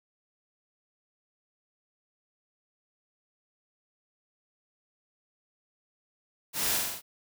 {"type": "noise with echo", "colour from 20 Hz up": "white", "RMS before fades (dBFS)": -31, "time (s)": [6.53, 6.8], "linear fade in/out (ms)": 50, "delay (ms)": 44, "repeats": 5, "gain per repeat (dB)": -2, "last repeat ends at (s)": 7.02, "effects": []}